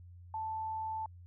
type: tone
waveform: sine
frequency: 880 Hz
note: A5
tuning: in tune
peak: -35 dBFS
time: 0.34-1.06 s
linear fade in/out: 2 ms
effects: added 88 Hz sine -50 dBFS peak until 1.26 s